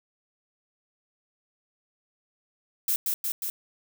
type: noise with echo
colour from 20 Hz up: violet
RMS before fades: -25 dBFS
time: 2.88-2.96 s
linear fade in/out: 2 ms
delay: 180 ms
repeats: 3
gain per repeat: -2 dB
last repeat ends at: 3.5 s
effects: none